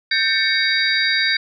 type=tone cluster; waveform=sine; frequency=1570 / 1801 / 2225 / 3806 / 4694 Hz; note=G6 / A6 / C#7 / A#7 / D8; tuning=+2 / +40 / +6 / +35 / -2 cents; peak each=-22 dBFS; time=0.11-1.37 s; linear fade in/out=5 ms; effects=none